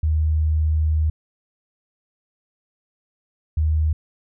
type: tone pair in turn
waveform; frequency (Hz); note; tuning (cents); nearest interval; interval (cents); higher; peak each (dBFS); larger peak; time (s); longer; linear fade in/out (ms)
sine; 77.8 / 77.8; D#2 / D#2; 0 / 0; unison; 0; neither; -16; neither; 0.03-1.1 / 3.57-3.93; first; 5
effects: none